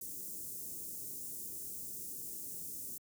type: band-stop noise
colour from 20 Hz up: white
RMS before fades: -44 dBFS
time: 0.01-2.98 s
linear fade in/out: 5 ms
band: 410 to 7000 Hz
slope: 24 dB/octave
effects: high-pass 80 Hz 12 dB/octave